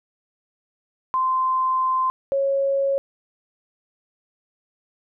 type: tone pair in turn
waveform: sine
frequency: 1038 / 549.9 Hz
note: C6 / C#5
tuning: -14 / -14 cents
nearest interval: major seventh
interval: 1100 cents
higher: first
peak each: -18 dBFS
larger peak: neither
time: 1.14-2.1 / 2.32-2.98 s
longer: first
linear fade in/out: 0 ms
effects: none